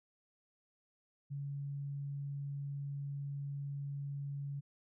sine tone, 141.1 Hz, C#3, 31 cents sharp, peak -38 dBFS, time 1.3-4.61 s, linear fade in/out 20 ms, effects none

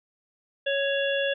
harmonic tone with a mistuned harmonic, 554.4 Hz, C#5, in tune, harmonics 1 / 3 / 5 / 6, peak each -25 / -30 / -32 / -33 dBFS, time 0.66-1.34 s, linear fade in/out 10 ms, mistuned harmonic 6, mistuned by +42 cents, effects none

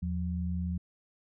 sine tone pair together, 81.19 / 178.2 Hz, E2 / F3, -26 / +35 cents, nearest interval octave + major second, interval 1361 cents, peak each -32 / -33 dBFS, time 0.02-0.78 s, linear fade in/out 10 ms, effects none

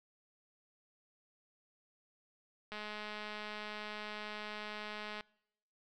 click train, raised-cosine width 0.3 ms, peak -28 dBFS, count 526, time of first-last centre 2.72-5.208 s, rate 211 Hz, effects noise-tail reverb RT60 0.8 s tail -25 dB re dry

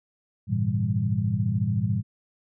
sine tone cluster, 99 / 112.8 / 131 / 163.2 / 196.5 Hz, G2 / A2 / C3 / E3 / G3, +18 / +44 / +2 / -17 / +4 cents, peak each -29 / -25 / -32 / -31 / -29 dBFS, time 0.47-2.03 s, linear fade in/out 50 ms, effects none

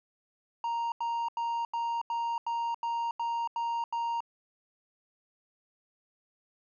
triangle tone bursts, 932.3 Hz, A#5, in tune, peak -27 dBFS, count 10, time 0.64-4.205 s, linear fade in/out 2 ms, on 280 ms, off 85 ms, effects resampled to 16000 Hz

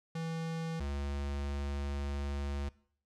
square tone pair in turn, 163.5 / 70.72 Hz, E3 / C#2, -14 / +35 cents, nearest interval octave + minor third, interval 1451 cents, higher first, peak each -36 / -35 dBFS, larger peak second, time 0.15-0.8 / 0.8-2.69 s, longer second, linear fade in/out 5 ms, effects noise-tail reverb RT60 0.6 s tail -21 dB re dry + low-pass 7000 Hz 12 dB/octave

